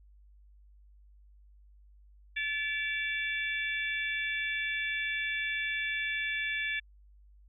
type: harmonic tone with a mistuned harmonic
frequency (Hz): 578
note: D5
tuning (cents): -28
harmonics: 3 / 4 / 5 / 6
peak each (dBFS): -34 / -34 / -40 / -40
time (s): 2.36-6.8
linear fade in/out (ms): 10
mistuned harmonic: 5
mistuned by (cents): -100
effects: added 50 Hz sine -55 dBFS peak until 7.48 s